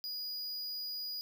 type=tone; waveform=square; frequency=4908 Hz; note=D#8; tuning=25 cents flat; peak=-38 dBFS; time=0.04-1.21 s; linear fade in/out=0 ms; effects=none